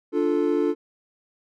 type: chord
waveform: triangle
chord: D minor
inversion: none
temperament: equal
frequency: 293.7 / 349.2 / 440 Hz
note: D4 / F4 / A4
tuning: 0 / 0 / 0 cents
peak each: -22 dBFS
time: 0.12-0.75 s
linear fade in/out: 50 ms
effects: none